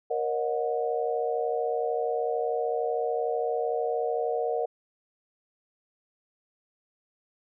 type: tone cluster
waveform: sine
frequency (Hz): 469.8 / 543 / 614 / 730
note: A#4 / C#5 / D#5 / F#5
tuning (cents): +13 / -36 / -23 / -24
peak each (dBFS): -28 / -37 / -32 / -31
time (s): 0.1-4.66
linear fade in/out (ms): 10
effects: none